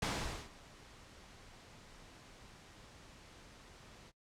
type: noise with ADSR envelope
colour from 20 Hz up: pink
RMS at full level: -35 dBFS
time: 0.02-4.12 s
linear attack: 4 ms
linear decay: 460 ms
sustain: -22 dB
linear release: 38 ms
effects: noise-tail reverb RT60 0.1 s tail -19 dB re dry + low-pass 7000 Hz 12 dB/octave